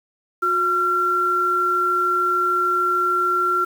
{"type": "tone pair together", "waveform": "sine", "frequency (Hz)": [362, 1366.7], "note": ["F#4", "F6"], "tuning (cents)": [-38, -38], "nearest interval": "octave + major seventh", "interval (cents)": 2300, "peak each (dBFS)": [-26, -17], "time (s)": [0.42, 3.65], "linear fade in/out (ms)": 10, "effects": ["7-bit"]}